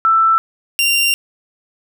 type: tone pair in turn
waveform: sine / sawtooth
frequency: 1328 / 2774 Hz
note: E6 / F7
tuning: +12 / -12 cents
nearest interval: octave + minor second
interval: 1276 cents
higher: second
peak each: -9 / -9 dBFS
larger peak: neither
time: 0.05-0.38 / 0.79-1.14 s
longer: second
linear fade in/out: 0 ms
effects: none